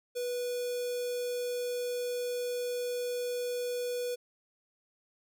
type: tone with notch filter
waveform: square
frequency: 490 Hz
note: B4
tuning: 14 cents flat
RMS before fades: -34 dBFS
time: 0.15-4.16 s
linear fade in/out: 20 ms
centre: 1700 Hz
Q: 0.84
effects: none